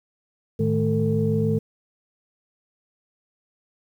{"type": "tone cluster", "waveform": "sine", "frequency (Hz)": [107.9, 154.6, 216, 447.5], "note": ["A2", "D#3", "A3", "A4"], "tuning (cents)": [-33, -11, -32, 29], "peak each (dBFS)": -24, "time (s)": [0.59, 1.59], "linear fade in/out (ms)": 10, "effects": ["tanh soft clip ceiling -9 dBFS", "9-bit"]}